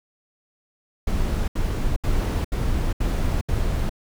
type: noise bursts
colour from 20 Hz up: brown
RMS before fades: -22 dBFS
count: 6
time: 1.07-3.895 s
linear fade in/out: 5 ms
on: 410 ms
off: 73 ms
effects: none